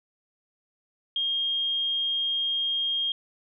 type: tone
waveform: sine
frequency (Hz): 3230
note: G#7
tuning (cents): -49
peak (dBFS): -24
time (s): 1.16-3.12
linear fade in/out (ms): 2
effects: none